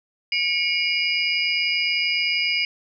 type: tone cluster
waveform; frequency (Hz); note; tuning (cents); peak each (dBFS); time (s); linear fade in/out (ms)
sine; 2203 / 2370 / 2873 / 4920; C#7 / D7 / F7 / D#8; -11 / +15 / +48 / -20; -25 / -25 / -26 / -25; 0.32-2.65; 2
effects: none